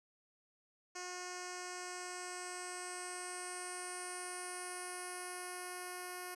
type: tone with low-pass filter sweep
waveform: 10% pulse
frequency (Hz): 360.9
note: F#4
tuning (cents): -43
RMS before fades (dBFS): -45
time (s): 0.95-6.35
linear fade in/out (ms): 10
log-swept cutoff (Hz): 7000 to 11000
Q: 7.2
effects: none